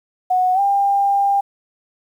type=tone with pitch glide; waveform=sine; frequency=736 to 798 Hz; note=F#5 to G5; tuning=-9 to +31 cents; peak=-13 dBFS; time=0.3-1.41 s; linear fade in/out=10 ms; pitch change=+140 cents; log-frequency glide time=0.54-0.6 s; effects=8-bit